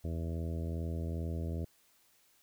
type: harmonic tone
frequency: 82.41 Hz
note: E2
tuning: in tune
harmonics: 1 / 2 / 3 / 4 / 5 / 6 / 7 / 8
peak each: -35 / -41 / -45 / -47 / -49 / -51 / -52 / -53 dBFS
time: 0.04-1.65 s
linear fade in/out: 5 ms
effects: white hiss -68 dBFS RMS until 2.42 s